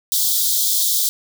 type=high-pass noise; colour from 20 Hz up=white; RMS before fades=-18 dBFS; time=0.12-1.09 s; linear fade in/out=0 ms; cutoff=3300 Hz; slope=96 dB/octave; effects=none